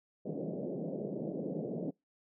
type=band-pass noise; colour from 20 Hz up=pink; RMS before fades=-38 dBFS; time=0.25-1.91 s; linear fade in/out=10 ms; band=150 to 600 Hz; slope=48 dB/octave; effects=noise-tail reverb RT60 0.2 s tail -25 dB re dry